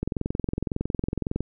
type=click train; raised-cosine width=3 ms; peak=-13 dBFS; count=31; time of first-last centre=0.03-1.406 s; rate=21.8 Hz; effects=none